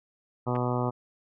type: harmonic tone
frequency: 123.47 Hz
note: B2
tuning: in tune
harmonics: 1 / 2 / 3 / 4 / 5 / 6 / 7 / 8 / 9 / 10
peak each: -29 / -32 / -34 / -35 / -36 / -37 / -37 / -38 / -39 / -39 dBFS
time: 0.46-0.91 s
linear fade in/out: 20 ms
type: clicks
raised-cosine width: 0.5 ms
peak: -25 dBFS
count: 2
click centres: 0.554 / 0.562 s
effects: none